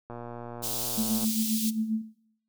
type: click train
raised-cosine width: 1 ms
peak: -26 dBFS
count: 137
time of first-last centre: 0.1-1.243 s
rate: 119 Hz
type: high-pass noise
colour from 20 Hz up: white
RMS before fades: -32 dBFS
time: 0.62-1.71 s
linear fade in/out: 20 ms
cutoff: 3300 Hz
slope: 24 dB/octave
type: tone with tremolo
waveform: sine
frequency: 220 Hz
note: A3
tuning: in tune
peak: -24 dBFS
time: 0.97-2.02 s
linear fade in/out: 10 ms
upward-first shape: sine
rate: 7.5 Hz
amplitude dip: 80%
effects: noise-tail reverb RT60 0.7 s tail -17 dB re dry